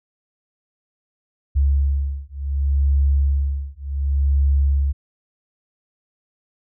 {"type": "beating tone pair", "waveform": "sine", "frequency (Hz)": [69.3, 69.98], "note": ["C#2", "C#2"], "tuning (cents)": [0, 17], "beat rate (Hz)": 0.68, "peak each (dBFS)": -19, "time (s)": [1.55, 4.93], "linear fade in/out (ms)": 20, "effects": []}